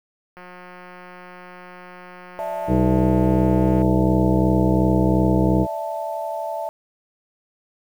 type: click train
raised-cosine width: 0.5 ms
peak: -26 dBFS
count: 622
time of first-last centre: 0.37-3.82 s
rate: 180 Hz
type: chord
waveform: sine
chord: D suspended second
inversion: none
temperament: equal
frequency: 587.3 / 659.3 / 880 Hz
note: D5 / E5 / A5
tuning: 0 / 0 / 0 cents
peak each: -31 / -27 / -29 dBFS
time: 2.39-6.69 s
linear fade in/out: 0 ms
type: harmonic tone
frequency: 62.8 Hz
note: B1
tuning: 30 cents sharp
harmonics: 1 / 2 / 3 / 5 / 6 / 7 / 8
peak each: -23 / -22 / -20 / -20 / -30 / -27 / -28 dBFS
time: 2.67-5.67 s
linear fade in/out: 50 ms
effects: 8-bit